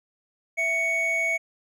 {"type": "tone pair together", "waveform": "triangle", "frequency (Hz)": [661.3, 2227], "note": ["E5", "C#7"], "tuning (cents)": [5, 7], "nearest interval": "octave + major sixth", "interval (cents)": 2102, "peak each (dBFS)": [-29, -21], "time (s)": [0.57, 1.38], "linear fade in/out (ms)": 20, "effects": []}